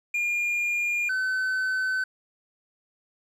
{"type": "tone pair in turn", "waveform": "triangle", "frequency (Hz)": [2414, 1520.7], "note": ["D7", "F#6"], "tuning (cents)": [47, 47], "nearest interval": "minor sixth", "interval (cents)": 800, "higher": "first", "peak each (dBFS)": -22, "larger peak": "neither", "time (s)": [[0.14, 1.09], [1.09, 2.04]], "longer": "neither", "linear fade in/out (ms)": 5, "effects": ["resampled to 32000 Hz", "10-bit"]}